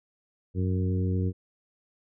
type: harmonic tone with a mistuned harmonic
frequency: 92.5 Hz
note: F#2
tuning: in tune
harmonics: 1 / 2 / 3 / 4 / 5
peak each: -25 / -31 / -35 / -37 / -39 dBFS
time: 0.54-1.33 s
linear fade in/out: 50 ms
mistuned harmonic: 1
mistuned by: +23 cents
effects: none